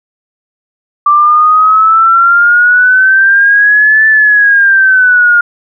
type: exponential two-way sweep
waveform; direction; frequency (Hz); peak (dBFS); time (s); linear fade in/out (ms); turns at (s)
sine; up then down; 1170 to 1760 to 1414; -3; 1.06-5.41; 5; 4.07
effects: none